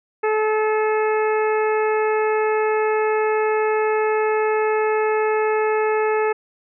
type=harmonic tone; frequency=431.9 Hz; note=A4; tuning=32 cents flat; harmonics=1 / 2 / 3 / 4 / 5 / 6; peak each=-18 / -24 / -28 / -30 / -32 / -34 dBFS; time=0.23-6.33 s; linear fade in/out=10 ms; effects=none